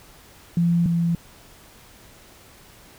sine tone pair in turn, 171 / 169.43 Hz, F3 / E3, -36 / +48 cents, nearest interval unison, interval 16 cents, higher first, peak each -16 / -18 dBFS, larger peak first, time 0.57-0.86 / 0.86-1.15 s, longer neither, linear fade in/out 2 ms, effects pink hiss -49 dBFS RMS until 2.98 s

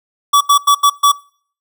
square tone bursts at uneven times, 1145 Hz, D6, 44 cents flat, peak -7 dBFS, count 5, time 0.33-0.41 / 0.49-0.58 / 0.67-0.75 / 0.83-0.9 / 1.03-1.12 s, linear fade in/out 10 ms, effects noise-tail reverb RT60 0.5 s tail -24 dB re dry

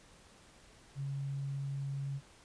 sine tone, 138.59 Hz, C#3, in tune, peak -35 dBFS, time 0.95-2.21 s, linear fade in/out 50 ms, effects pink hiss -60 dBFS RMS until 2.44 s + resampled to 22050 Hz

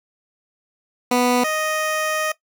15% pulse tone pair in turn, 246.9 / 622.1 Hz, B3 / D#5, 0 / 0 cents, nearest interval octave + major third, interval 1600 cents, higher second, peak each -9 / -14 dBFS, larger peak first, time 1.11-1.44 / 1.44-2.32 s, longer second, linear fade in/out 5 ms, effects noise-tail reverb RT60 0.1 s tail -17 dB re dry

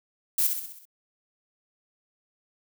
violet noise with echo, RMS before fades -23 dBFS, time 0.38-0.47 s, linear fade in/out 5 ms, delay 64 ms, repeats 6, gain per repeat -5 dB, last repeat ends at 0.854 s, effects none

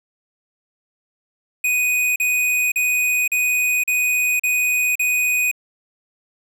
square tone bursts, 2489 Hz, D#7, in tune, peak -17 dBFS, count 7, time 1.64-5.514 s, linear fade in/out 5 ms, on 520 ms, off 39 ms, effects none

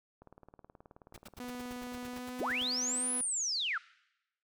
click train, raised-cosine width 1 ms, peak -39 dBFS, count 38, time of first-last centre 0.22-2.188 s, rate 18.8 Hz
pink noise bursts, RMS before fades -48 dBFS, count 14, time 1.14-2.635 s, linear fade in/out 5 ms, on 26 ms, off 87 ms
sawtooth tone with pitch glide, 246.9 to 250.5 Hz, B3 to B3, 0 to +25 cents, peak -36 dBFS, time 1.4-3.21 s, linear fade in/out 0 ms, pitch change +25 cents, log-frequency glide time 2.07-2.37 s
sine linear two-way sweep, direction up then down, 174.61 to 10548 to 1212 Hz, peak -31 dBFS, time 2.4-3.78 s, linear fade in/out 5 ms, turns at 3.15 s
effects noise-tail reverb RT60 0.9 s tail -22 dB re dry

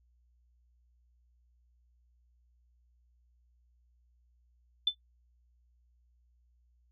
sine tone with exponential decay, 3520 Hz, A7, in tune, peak -20 dBFS, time 4.87-4.95 s, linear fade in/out 5 ms, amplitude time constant 16 ms, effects noise-tail reverb RT60 0.1 s tail -23 dB re dry + added 60 Hz sine -65 dBFS peak until 6.91 s

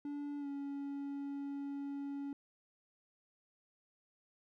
triangle tone with pitch glide, 288.5 to 280.9 Hz, D4 to C#4, -31 to +23 cents, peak -37 dBFS, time 0.05-2.33 s, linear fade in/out 2 ms, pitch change -46 cents, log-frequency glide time 0.39-0.47 s, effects none

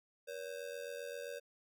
square ring-modulated tone, 523.3 Hz, C5, in tune, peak -40 dBFS, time 0.27-1.4 s, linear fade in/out 20 ms, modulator 43.8 Hz, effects none

